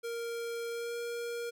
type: tone with pitch glide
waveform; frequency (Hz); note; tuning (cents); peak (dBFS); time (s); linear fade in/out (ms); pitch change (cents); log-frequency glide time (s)
square; 466.2 to 471.6; A#4 to A#4; 0 to +20; -36; 0.03-1.51; 20; +20; 0.7-0.96
effects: none